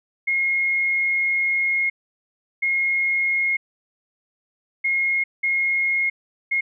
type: tone bursts at uneven times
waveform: sine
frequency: 2152 Hz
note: C7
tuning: 48 cents sharp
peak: -18 dBFS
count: 5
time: 0.27-1.9 / 2.62-3.57 / 4.84-5.24 / 5.43-6.1 / 6.51-6.61 s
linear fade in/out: 10 ms
effects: none